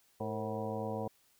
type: harmonic tone with a mistuned harmonic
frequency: 107.8 Hz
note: A2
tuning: 35 cents flat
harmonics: 1 / 2 / 3 / 4 / 5 / 6 / 7 / 8 / 9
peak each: -42 / -41 / -47 / -41 / -41 / -47 / -43 / -54 / -46 dBFS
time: 0.2-1.08 s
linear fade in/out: 5 ms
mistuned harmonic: 4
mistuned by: +92 cents
effects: white hiss -69 dBFS RMS until 1.39 s